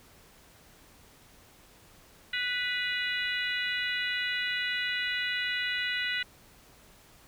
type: harmonic tone with a mistuned harmonic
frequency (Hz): 493.9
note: B4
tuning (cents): 0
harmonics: 3 / 4 / 5 / 6 / 7 / 8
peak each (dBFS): -35 / -32 / -39 / -35 / -42 / -39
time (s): 2.33-6.23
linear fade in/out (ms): 5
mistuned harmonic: 6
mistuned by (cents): -36
effects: pink hiss -57 dBFS RMS until 7.27 s